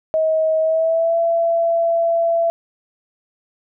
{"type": "tone with pitch glide", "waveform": "sine", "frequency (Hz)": [635, 671.2], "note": ["D#5", "E5"], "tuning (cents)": [35, 31], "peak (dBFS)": -14, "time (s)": [0.14, 2.5], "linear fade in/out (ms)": 0, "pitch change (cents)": 96, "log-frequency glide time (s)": [0.6, 1.18], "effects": []}